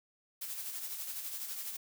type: noise with tremolo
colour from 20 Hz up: blue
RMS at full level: -39 dBFS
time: 0.41-1.77 s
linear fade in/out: 10 ms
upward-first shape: sine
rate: 12 Hz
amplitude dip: 45%
effects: none